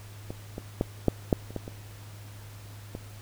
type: clicks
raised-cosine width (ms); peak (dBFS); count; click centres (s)
2; -22 / -21 / -11 / -7 / -7 / -28 / -18 / -24 / -22; 9; 0.305 / 0.581 / 0.811 / 1.083 / 1.328 / 1.506 / 1.563 / 1.679 / 2.951
effects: added 103 Hz sine -43 dBFS peak until 3.21 s + pink hiss -51 dBFS RMS until 3.21 s